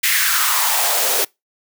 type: noise with high-pass filter sweep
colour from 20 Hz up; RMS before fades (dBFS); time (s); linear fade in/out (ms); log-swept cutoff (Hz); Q
white; -17; 0.03-1.25; 10; 2100 to 410; 3.4
effects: noise-tail reverb RT60 0.2 s tail -25 dB re dry